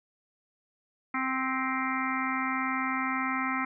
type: harmonic tone with a mistuned harmonic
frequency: 261.6 Hz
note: C4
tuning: in tune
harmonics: 1 / 3 / 4 / 5 / 6 / 7 / 8 / 9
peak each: -33 / -38 / -35 / -33 / -42 / -38 / -35 / -40 dBFS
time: 1.14-3.65 s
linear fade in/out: 5 ms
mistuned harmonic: 7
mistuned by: +40 cents
effects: none